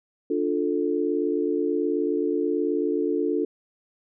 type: chord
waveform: sine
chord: D minor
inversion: none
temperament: just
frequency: 293.7 / 352.4 / 440.5 Hz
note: D4 / F4 / A4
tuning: 0 / +16 / +2 cents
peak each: -26 dBFS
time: 0.3-3.45 s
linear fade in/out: 5 ms
effects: none